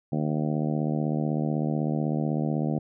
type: harmonic tone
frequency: 76 Hz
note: D#2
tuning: 40 cents flat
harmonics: 2 / 3 / 4 / 5 / 6 / 7 / 8 / 9 / 10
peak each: -27 / -29 / -32 / -38 / -40 / -38 / -41 / -39 / -42 dBFS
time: 0.12-2.79 s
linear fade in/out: 5 ms
effects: none